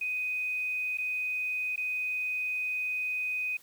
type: tone with dropouts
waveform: sine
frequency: 2500 Hz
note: D#7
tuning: 8 cents sharp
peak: -29 dBFS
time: 0.01-3.57 s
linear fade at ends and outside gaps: 5 ms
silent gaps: 0.974-0.983 / 1.76-1.776 s
effects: white hiss -58 dBFS RMS until 3.62 s